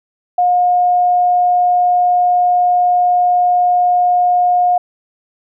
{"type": "tone", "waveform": "sine", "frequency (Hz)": 716, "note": "F5", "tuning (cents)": 43, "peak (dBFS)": -9, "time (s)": [0.38, 4.78], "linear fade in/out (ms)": 5, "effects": []}